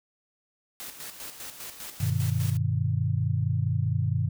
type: noise with tremolo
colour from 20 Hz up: white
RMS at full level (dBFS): -39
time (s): 0.8-2.57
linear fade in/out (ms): 0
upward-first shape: square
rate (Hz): 5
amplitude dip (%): 55
type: chord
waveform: sine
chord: G augmented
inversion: none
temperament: just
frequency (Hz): 98 / 122.5 / 153.12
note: G2 / B2 / D#3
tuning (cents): 0 / -14 / -27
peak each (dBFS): -27 / -27 / -29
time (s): 2-4.29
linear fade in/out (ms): 10
effects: none